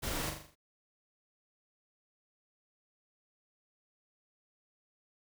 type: noise with echo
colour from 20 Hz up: pink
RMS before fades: -37 dBFS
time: 0.02-0.31 s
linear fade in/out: 20 ms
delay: 41 ms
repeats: 6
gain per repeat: -5 dB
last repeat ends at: 0.556 s
effects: none